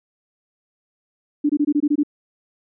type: tone bursts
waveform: sine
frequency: 293.7 Hz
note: D4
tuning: in tune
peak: -14 dBFS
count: 8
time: 1.44-2.034 s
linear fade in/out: 10 ms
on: 55 ms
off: 22 ms
effects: none